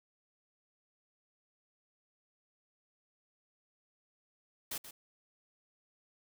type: noise with echo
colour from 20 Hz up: white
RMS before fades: -39 dBFS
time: 4.71-4.78 s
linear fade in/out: 5 ms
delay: 130 ms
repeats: 1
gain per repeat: -11 dB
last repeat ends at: 4.91 s
effects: none